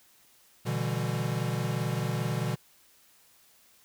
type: chord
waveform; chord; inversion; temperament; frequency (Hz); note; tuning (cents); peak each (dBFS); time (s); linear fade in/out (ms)
square; E minor seventh; second; equal with one note detuned; 121.98 / 146.83 / 164.81 / 196; B2 / D3 / E3 / G3; -21 / 0 / 0 / 0; -32 / -34 / -36 / -38; 0.65-2.56; 20
effects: white hiss -61 dBFS RMS until 3.84 s